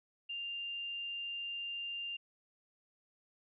sine tone, 2794 Hz, F7, in tune, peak -38 dBFS, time 0.29-2.17 s, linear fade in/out 10 ms, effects none

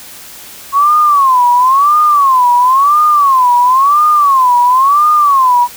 sine tone with vibrato, 1087 Hz, C#6, 34 cents flat, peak -5 dBFS, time 0.72-5.68 s, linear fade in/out 50 ms, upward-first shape sine, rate 0.97 Hz, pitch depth 200 cents each way, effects white hiss -32 dBFS RMS until 5.76 s

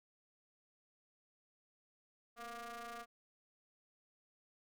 sawtooth ring-modulated tone, 238.4 Hz, A#3, 39 cents sharp, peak -39 dBFS, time 2.36-3.06 s, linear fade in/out 50 ms, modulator 940 Hz, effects none

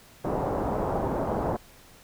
white low-pass noise, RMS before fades -28 dBFS, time 0.24-1.57 s, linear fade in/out 10 ms, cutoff 860 Hz, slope 24 dB/octave, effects pink hiss -53 dBFS RMS until 2.03 s

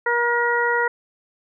harmonic tone, 476.2 Hz, A#4, 37 cents sharp, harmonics 1 / 2 / 3 / 4, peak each -23 / -23 / -23 / -23 dBFS, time 0.06-0.88 s, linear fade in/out 5 ms, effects none

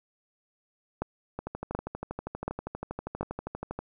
two click trains, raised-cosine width 1 ms, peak -20 / -15 dBFS, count 31 / 4, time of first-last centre 1.39-3.79 / 1.02-3.21 s, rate 12.5 / 1.37 Hz, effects none

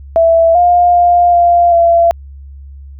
sine tone with pitch steps, 662 / 706 / 702 / 694 / 679 Hz, E5 / F5 / F5 / F5 / F5, +7 / +19 / +9 / -11 / -49 cents, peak -5 dBFS, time 0.16-2.11 s, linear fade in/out 0 ms, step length 390 ms, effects added 69 Hz sine -29 dBFS peak until 2.99 s

